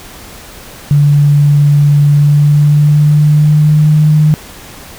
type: tone with pitch glide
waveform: sine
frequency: 145.1 to 152.58 Hz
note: D3 to D#3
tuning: -21 to -34 cents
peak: -4 dBFS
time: 0.91-4.34 s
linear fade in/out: 0 ms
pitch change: +87 cents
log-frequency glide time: 2.08-3.99 s
effects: pink hiss -32 dBFS RMS until 4.98 s